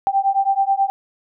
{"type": "beating tone pair", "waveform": "sine", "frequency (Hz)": [780, 789.3], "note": ["G5", "G5"], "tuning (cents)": [-9, 12], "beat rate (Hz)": 9.3, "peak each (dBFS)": -18, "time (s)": [0.07, 0.9], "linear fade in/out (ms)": 0, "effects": []}